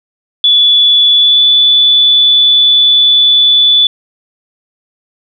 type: tone with pitch glide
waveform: sine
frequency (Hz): 3438 to 3470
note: A7 to A7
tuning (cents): -41 to -25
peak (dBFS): -4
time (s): 0.44-3.87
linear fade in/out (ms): 2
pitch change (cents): +16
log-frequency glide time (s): 1.16-1.41
effects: none